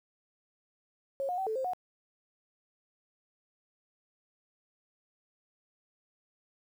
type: tone with pitch steps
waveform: sine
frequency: 546 / 719 / 765 / 438.7 / 525 / 730 Hz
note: C#5 / F#5 / G5 / A4 / C5 / F#5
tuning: -26 / -50 / -42 / -5 / +6 / -24 cents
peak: -30 dBFS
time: 1.2-1.734 s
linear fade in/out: 0 ms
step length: 89 ms
effects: 10-bit